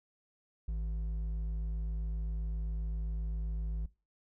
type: tone with hard clipping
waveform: sine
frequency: 53.8 Hz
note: A1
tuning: 38 cents flat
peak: -34 dBFS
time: 0.68-3.86 s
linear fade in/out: 5 ms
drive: 5 dB
effects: noise-tail reverb RT60 0.3 s tail -21 dB re dry